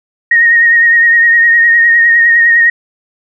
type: tone with vibrato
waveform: sine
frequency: 1864.7 Hz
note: A#6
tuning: in tune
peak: -4 dBFS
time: 0.31-2.7 s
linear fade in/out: 5 ms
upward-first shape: triangle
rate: 9.8 Hz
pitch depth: 36 cents each way
effects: none